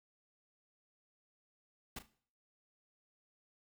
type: noise with echo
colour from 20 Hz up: pink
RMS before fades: -44 dBFS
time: 1.96-1.99 s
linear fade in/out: 5 ms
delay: 36 ms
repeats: 2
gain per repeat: -13 dB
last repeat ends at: 2.062 s
effects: noise-tail reverb RT60 0.5 s tail -17 dB re dry